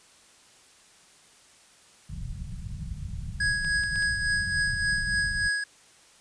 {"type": "low-pass noise", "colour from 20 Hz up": "pink", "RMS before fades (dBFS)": -35, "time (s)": [2.09, 5.49], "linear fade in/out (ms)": 10, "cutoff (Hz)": 180, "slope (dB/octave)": 48}
{"type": "tone with tremolo", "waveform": "square", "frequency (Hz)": 1661.2, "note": "G#6", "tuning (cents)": 0, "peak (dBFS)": -23, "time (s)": [3.4, 5.64], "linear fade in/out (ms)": 5, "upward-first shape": "triangle", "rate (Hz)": 3.5, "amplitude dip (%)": 55}
{"type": "clicks", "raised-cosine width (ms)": 0.2, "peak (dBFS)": -26, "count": 4, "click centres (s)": [3.647, 3.836, 3.958, 4.024]}
{"effects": ["white hiss -56 dBFS RMS until 6.2 s", "resampled to 22050 Hz"]}